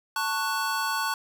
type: chord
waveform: square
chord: F# minor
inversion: first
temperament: just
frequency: 888 / 1110 / 1480 Hz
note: A5 / C#6 / F#6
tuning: +16 / +2 / 0 cents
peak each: -31 dBFS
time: 0.16-1.14 s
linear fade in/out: 2 ms
effects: none